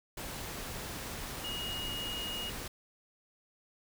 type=tone in noise; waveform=sine; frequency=2873 Hz; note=F7; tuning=48 cents sharp; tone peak=-37 dBFS; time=1.44-2.5 s; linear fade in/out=5 ms; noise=pink; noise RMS=-41 dBFS; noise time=0.17-2.68 s; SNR=+1 dB; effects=none